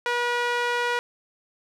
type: tone with band-pass filter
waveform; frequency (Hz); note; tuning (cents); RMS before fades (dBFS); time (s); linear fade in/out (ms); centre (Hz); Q
sawtooth; 482.7; B4; -40; -25; 0.06-0.99; 0; 1600; 0.89
effects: none